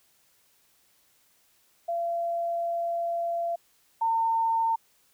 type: tone pair in turn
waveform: sine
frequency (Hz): 682 / 907.2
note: F5 / A#5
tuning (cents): -41 / -47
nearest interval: perfect fourth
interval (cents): 494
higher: second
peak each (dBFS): -26 / -22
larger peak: second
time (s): 1.88-3.56 / 4.01-4.76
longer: first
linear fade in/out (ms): 10
effects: white hiss -65 dBFS RMS until 5.13 s